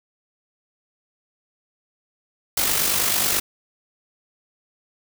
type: noise with amplitude modulation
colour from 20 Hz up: white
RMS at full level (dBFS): -19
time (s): 2.57-3.4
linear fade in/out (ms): 5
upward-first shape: sine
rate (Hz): 49.3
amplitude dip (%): 45
effects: none